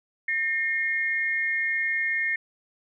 sine tone pair together, 1822 / 2141 Hz, A#6 / C7, -40 / +39 cents, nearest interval minor third, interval 279 cents, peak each -26 dBFS, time 0.28-2.36 s, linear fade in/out 5 ms, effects none

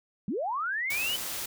sine linear sweep, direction up, 164.4 to 3040 Hz, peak -28 dBFS, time 0.28-1.16 s, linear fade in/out 2 ms
white noise, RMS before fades -35 dBFS, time 0.9-1.46 s, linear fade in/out 5 ms
effects none

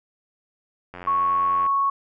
click train, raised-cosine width 0.5 ms, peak -22 dBFS, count 66, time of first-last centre 0.94-1.664 s, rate 89.8 Hz
sine tone, 1106 Hz, C#6, 4 cents flat, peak -18 dBFS, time 1.07-1.9 s, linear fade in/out 5 ms
effects none

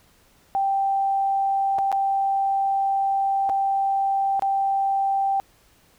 sine tone with dropouts, 784 Hz, G5, in tune, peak -19 dBFS, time 0.55-5.4 s, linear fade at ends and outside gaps 0 ms, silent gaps 1.784-1.788 / 1.917-1.926 / 3.492-3.497 / 4.395-4.422 s, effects pink hiss -58 dBFS RMS until 5.98 s

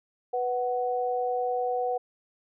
sine tone pair together, 493.9 / 743.7 Hz, B4 / F#5, 0 / +9 cents, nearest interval perfect fifth, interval 709 cents, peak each -28 dBFS, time 0.33-1.98 s, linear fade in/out 10 ms, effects none

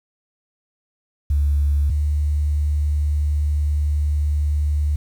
sine tone pair in turn, 72.2 / 74.1 Hz, D2 / D2, -29 / +16 cents, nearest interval unison, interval 45 cents, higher second, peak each -14 / -16 dBFS, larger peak first, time 1.3-1.9 / 1.9-4.96 s, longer second, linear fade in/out 5 ms, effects tanh soft clip ceiling -10 dBFS + 8-bit

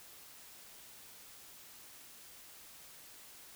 silence, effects white hiss -55 dBFS RMS until 3.55 s

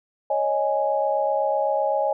sine chord, C# suspended second, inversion none, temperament equal, 554.4 / 622.3 / 830.6 Hz, C#5 / D#5 / G#5, 0 / 0 / 0 cents, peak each -24 dBFS, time 0.3-2.13 s, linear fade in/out 5 ms, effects none

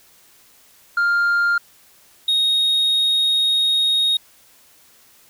sine tone pair in turn, 1400 / 3738 Hz, F6 / A#7, +4 / +4 cents, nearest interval octave + perfect fourth, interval 1700 cents, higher second, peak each -12 dBFS, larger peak neither, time 0.97-1.58 / 2.28-4.17 s, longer second, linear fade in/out 5 ms, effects tanh soft clip ceiling -14 dBFS + white hiss -52 dBFS RMS until 5.29 s

